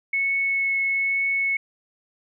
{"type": "tone with vibrato", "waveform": "sine", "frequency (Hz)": 2200, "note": "C#7", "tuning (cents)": -14, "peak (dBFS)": -20, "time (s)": [0.13, 1.57], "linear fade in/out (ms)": 5, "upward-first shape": "triangle", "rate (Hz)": 1.1, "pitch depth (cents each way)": 8, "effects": []}